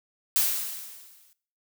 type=noise with exponential decay; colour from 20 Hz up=blue; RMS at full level=-21 dBFS; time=0.36-1.33 s; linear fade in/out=0 ms; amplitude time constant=210 ms; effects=noise-tail reverb RT60 0.5 s tail -19 dB re dry